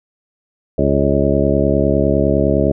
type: harmonic tone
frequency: 69.9 Hz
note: C#2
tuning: 15 cents sharp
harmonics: 1 / 2 / 3 / 4 / 5 / 6 / 8 / 9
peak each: -20 / -20 / -20 / -20 / -20 / -20 / -20 / -20 dBFS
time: 0.78-2.72 s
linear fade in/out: 5 ms
effects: none